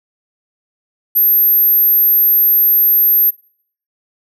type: tone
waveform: sine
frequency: 12840 Hz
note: G9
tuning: 40 cents sharp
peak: -6 dBFS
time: 1.15-3.31 s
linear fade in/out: 20 ms
effects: noise-tail reverb RT60 0.6 s tail -25 dB re dry + tanh soft clip ceiling -6 dBFS